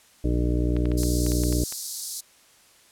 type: harmonic tone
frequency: 60.2 Hz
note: B1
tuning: 44 cents flat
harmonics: 1 / 2 / 3 / 4 / 5 / 6 / 7 / 8 / 10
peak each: -23 / -28 / -34 / -37 / -27 / -34 / -35 / -41 / -38 dBFS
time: 0.24-1.64 s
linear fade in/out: 5 ms
type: clicks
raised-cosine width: 0.3 ms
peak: -22 dBFS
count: 9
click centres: 0.766 / 0.856 / 0.917 / 1.033 / 1.265 / 1.319 / 1.436 / 1.526 / 1.724 s
type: high-pass noise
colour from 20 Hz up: white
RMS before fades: -30 dBFS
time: 0.97-2.21 s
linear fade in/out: 10 ms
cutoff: 4200 Hz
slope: 48 dB/octave
effects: white hiss -56 dBFS RMS until 2.91 s + low-pass 11000 Hz 12 dB/octave